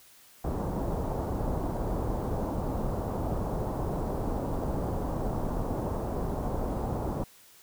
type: low-pass noise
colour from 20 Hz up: pink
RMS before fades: -31 dBFS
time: 0.44-7.24 s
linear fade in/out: 5 ms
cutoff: 930 Hz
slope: 24 dB/octave
effects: white hiss -56 dBFS RMS until 7.62 s